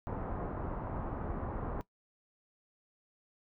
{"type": "low-pass noise", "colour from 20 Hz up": "pink", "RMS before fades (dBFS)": -38, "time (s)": [0.07, 1.81], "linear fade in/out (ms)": 0, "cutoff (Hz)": 1200, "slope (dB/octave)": 24, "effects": ["noise-tail reverb RT60 0.1 s tail -18 dB re dry"]}